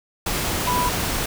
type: tone in noise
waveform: sine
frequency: 987.8 Hz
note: B5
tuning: in tune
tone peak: -20 dBFS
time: 0.67-0.89 s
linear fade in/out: 5 ms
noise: pink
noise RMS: -24 dBFS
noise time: 0.26-1.26 s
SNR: +1 dB
effects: none